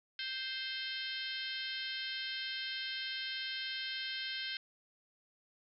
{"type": "harmonic tone", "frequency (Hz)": 523.3, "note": "C5", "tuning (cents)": 0, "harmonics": [3, 4, 5, 6, 7, 8, 9, 10], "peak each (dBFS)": [-44, -46, -49, -42, -47, -45, -53, -50], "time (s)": [0.19, 4.57], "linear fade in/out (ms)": 2, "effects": []}